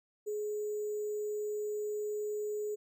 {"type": "tone with sample-and-hold", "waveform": "sine", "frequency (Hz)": 420.6, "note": "G#4", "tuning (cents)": 22, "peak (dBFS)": -33, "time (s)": [0.26, 2.76], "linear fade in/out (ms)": 20, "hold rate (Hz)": 7350, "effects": []}